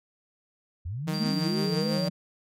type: linear sweep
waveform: sine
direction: up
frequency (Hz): 75.2 to 587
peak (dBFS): -30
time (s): 0.85-2.09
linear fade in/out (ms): 10
type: tone with tremolo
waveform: sawtooth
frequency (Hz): 155.56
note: D#3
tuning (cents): 0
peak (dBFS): -24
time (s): 1.07-2.09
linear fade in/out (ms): 10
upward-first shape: sine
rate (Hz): 6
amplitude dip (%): 40
type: tone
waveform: sine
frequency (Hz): 4720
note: D8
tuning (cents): +8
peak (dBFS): -33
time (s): 1.13-2.09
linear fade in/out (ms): 20
type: tone with vibrato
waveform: sine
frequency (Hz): 193.3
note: G3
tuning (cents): -24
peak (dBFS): -27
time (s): 1.17-2.1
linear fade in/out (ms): 10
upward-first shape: sine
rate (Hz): 3.1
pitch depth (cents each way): 180
effects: MP3 64 kbps